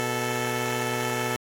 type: tone pair together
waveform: 10% pulse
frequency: 122.9 / 438 Hz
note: B2 / A4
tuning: -8 / -8 cents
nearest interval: octave + minor seventh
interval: 2200 cents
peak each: -20 dBFS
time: 0-1.36 s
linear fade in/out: 0 ms
effects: AAC 64 kbps